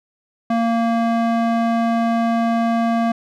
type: tone with band-pass filter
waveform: square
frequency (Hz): 230.5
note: A#3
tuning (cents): -19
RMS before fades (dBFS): -18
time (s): 0.5-3.12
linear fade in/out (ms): 5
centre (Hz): 610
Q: 0.87
effects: none